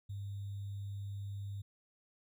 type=tone with sample-and-hold; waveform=sine; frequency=100 Hz; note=G2; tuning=35 cents sharp; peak=-39 dBFS; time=0.09-1.62 s; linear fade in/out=10 ms; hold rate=3675 Hz; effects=none